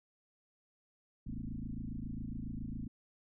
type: tone with frequency modulation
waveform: sine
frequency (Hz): 130.5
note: C3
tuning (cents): -4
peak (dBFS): -38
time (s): 1.26-2.88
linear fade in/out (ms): 10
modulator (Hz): 27.3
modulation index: 4.9
effects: none